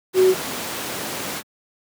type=tone in noise; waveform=sine; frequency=373.4 Hz; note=F#4; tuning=16 cents sharp; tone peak=-11 dBFS; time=0.14-0.35 s; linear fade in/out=50 ms; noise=pink; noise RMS=-27 dBFS; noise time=0.13-1.43 s; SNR=+13 dB; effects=high-pass 200 Hz 12 dB/octave